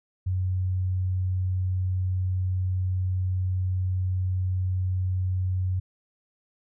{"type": "tone", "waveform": "sine", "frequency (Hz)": 92.5, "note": "F#2", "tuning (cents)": 0, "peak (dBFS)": -23, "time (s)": [0.26, 5.8], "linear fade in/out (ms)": 10, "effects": []}